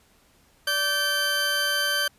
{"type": "tone pair together", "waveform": "20% pulse", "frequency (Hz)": [581, 1551.1], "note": ["D5", "G6"], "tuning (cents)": [-19, -19], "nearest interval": "octave + perfect fourth", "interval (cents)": 1700, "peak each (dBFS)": [-26, -18], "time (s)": [0.67, 2.08], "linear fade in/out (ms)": 5, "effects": ["pink hiss -60 dBFS RMS until 2.18 s", "resampled to 32000 Hz"]}